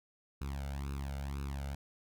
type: tone with flanger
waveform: sawtooth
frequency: 69.3 Hz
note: C#2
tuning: in tune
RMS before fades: -39 dBFS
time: 0.41-1.75 s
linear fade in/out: 5 ms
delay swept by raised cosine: 0.76 to 1.4 ms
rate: 2 Hz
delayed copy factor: +1
effects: none